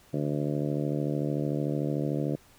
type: harmonic tone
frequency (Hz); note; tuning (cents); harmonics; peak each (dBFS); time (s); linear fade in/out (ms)
73.42; D2; 0; 2 / 3 / 4 / 5 / 6 / 7 / 8 / 9; -30 / -36 / -32 / -36 / -40 / -37 / -40 / -43; 0.13-2.36; 10
effects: pink hiss -58 dBFS RMS until 2.58 s